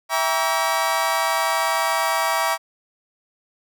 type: chord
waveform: 30% pulse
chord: E diminished seventh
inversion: none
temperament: just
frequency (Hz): 659.3 / 791.1 / 949.3 / 1139.2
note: E5 / G5 / Bb5 / Db6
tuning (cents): 0 / +16 / +31 / +47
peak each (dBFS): -22 / -24 / -21 / -22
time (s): 0.09-2.58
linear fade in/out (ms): 50
effects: none